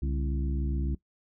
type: harmonic tone with a mistuned harmonic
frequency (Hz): 67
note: C2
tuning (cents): +42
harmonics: 1 / 2 / 3 / 4 / 5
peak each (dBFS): -28 / -35 / -39 / -40 / -41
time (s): 0.02-0.95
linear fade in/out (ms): 5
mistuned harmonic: 2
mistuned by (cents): +130
effects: noise-tail reverb RT60 0.1 s tail -18 dB re dry